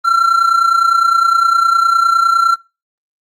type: tone with amplitude modulation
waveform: triangle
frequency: 1359 Hz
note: F6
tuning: 48 cents flat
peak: -4 dBFS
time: 0.04-2.56 s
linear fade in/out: 20 ms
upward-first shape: sine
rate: 29.8 Hz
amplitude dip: 65%
effects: noise-tail reverb RT60 0.3 s tail -25 dB re dry + Opus 24 kbps